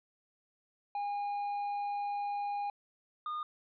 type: tone pair in turn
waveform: triangle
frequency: 815 / 1221.1 Hz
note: G#5 / D#6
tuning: -33 / -33 cents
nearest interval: perfect fifth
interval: 700 cents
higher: second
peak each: -31 / -33 dBFS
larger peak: first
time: 0.95-2.7 / 3.26-3.43 s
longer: first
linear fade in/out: 2 ms
effects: resampled to 11025 Hz